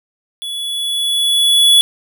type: tone with level ramp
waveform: square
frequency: 3405 Hz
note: G#7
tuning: 42 cents sharp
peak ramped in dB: -23 to -6 dBFS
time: 0.42-1.81 s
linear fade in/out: 0 ms
effects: none